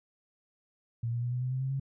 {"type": "tone with pitch steps", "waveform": "sine", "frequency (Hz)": [116.54, 119.13, 121.77, 124.47, 127.23, 130.06, 132.94, 135.89], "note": ["A#2", "A#2", "B2", "B2", "C3", "C3", "C3", "C#3"], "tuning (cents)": [0, 38, -24, 14, -48, -10, 28, -34], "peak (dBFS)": -29, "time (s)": [1.03, 1.798], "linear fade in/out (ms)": 5, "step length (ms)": 96, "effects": []}